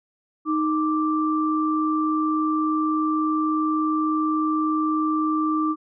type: tone pair together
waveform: sine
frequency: 311.1 / 1174.6 Hz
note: D#4 / D6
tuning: 0 / 0 cents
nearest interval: octave + major seventh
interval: 2300 cents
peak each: -21 / -24 dBFS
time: 0.45-5.76 s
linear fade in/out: 50 ms
effects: none